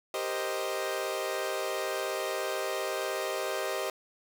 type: chord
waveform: sawtooth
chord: C minor seventh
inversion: second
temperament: equal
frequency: 392 / 466.2 / 523.3 / 622.3 Hz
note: G4 / Bb4 / C5 / Eb5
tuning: 0 / 0 / 0 / 0 cents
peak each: -32 / -36 / -32 / -31 dBFS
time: 0.14-3.9 s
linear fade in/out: 2 ms
effects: none